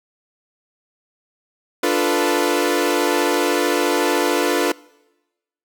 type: chord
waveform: sawtooth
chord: B half-diminished seventh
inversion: first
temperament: equal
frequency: 293.7 / 349.2 / 440 / 493.9 Hz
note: D4 / F4 / A4 / B4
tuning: 0 / 0 / 0 / 0 cents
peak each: -18 / -17 / -19 / -18 dBFS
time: 1.83-4.72 s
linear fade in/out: 5 ms
effects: noise-tail reverb RT60 1.0 s tail -23 dB re dry